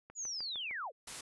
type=click train; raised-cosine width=0.5 ms; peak=-36 dBFS; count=5; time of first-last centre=0.1-0.711 s; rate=6.55 Hz
type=linear sweep; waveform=sine; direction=down; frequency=7040 to 403.6 Hz; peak=-37 dBFS; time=0.15-0.92 s; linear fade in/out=50 ms
type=noise; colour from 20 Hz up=white; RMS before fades=-44 dBFS; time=1.07-1.21 s; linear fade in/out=5 ms
effects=resampled to 24000 Hz